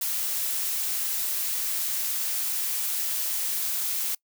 blue noise, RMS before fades -28 dBFS, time 0.01-4.15 s, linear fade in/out 5 ms, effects noise-tail reverb RT60 0.1 s tail -24 dB re dry

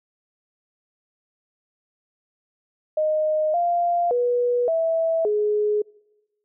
sine tone with pitch steps, 618 / 695 / 486.9 / 655 / 419.7 Hz, D#5 / F5 / B4 / E5 / G#4, -12 / -9 / -25 / -11 / +18 cents, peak -18 dBFS, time 2.97-5.82 s, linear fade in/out 5 ms, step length 570 ms, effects noise-tail reverb RT60 1.0 s tail -25 dB re dry

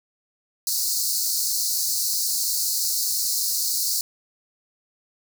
pink high-pass noise, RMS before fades -24 dBFS, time 0.67-4.01 s, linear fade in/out 2 ms, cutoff 4200 Hz, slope 96 dB/octave, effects none

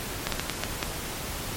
slowing click train, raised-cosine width 0.2 ms, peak -8 dBFS, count 6, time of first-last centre 0.27-0.829 s, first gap 53 ms, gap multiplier 1.38, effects pink hiss -34 dBFS RMS until 1.56 s + MP3 64 kbps

